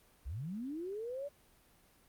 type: linear sweep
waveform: sine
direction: up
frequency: 51.1 to 587.3 Hz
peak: -38 dBFS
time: 0.25-1.29 s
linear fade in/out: 20 ms
effects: pink hiss -66 dBFS RMS until 2.08 s + Opus 32 kbps